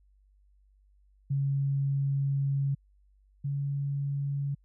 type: tone pair in turn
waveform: sine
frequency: 138.59 / 140.61 Hz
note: C#3 / C#3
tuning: 0 / +25 cents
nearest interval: unison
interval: 25 cents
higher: second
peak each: -25 / -28 dBFS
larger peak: first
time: 1.3-2.75 / 3.44-4.55 s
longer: first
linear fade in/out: 10 ms
effects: added 49 Hz sine -60 dBFS peak until 4.64 s